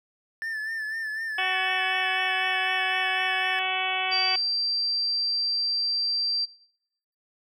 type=tone with vibrato; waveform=triangle; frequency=1766 Hz; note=A6; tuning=6 cents sharp; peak=-27 dBFS; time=0.42-3.59 s; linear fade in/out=0 ms; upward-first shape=sine; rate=4 Hz; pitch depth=49 cents each way
type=harmonic tone; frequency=374.7 Hz; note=F#4; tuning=22 cents sharp; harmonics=1 / 2 / 3 / 4 / 5 / 6 / 7 / 8 / 9; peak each=-42 / -30 / -35 / -36 / -38 / -31 / -31 / -32 / -36 dBFS; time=1.38-4.36 s; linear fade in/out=5 ms
type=tone; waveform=sine; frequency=4704 Hz; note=D8; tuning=2 cents sharp; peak=-23 dBFS; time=4.11-6.46 s; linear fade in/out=20 ms
effects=noise-tail reverb RT60 0.8 s tail -24 dB re dry